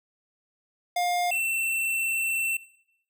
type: tone pair in turn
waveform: square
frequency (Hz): 708 / 2689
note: F5 / E7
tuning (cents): +23 / +34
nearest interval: octave + major seventh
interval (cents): 2311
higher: second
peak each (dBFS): -24 / -25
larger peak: first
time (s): 0.96-1.31 / 1.31-2.57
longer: second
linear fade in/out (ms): 5
effects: noise-tail reverb RT60 0.8 s tail -20 dB re dry